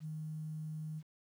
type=tone; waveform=sine; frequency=155.56 Hz; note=D#3; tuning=in tune; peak=-39 dBFS; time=0-1.03 s; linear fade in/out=50 ms; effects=11-bit